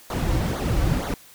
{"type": "noise with flanger", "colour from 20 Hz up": "brown", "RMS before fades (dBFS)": -23, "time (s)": [0.1, 1.14], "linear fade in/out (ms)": 2, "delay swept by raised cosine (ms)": [0.37, 4.87], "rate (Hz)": 2.1, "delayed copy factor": -0.85, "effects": ["white hiss -49 dBFS RMS until 1.34 s"]}